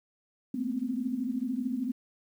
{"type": "tone cluster", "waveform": "sine", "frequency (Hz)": [214.7, 231.6, 256.5, 269.8], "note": ["A3", "A#3", "C4", "C#4"], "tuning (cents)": [-42, -11, -34, -47], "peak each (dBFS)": [-39, -35, -31, -39], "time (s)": [0.54, 1.92], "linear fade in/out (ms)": 5, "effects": ["10-bit"]}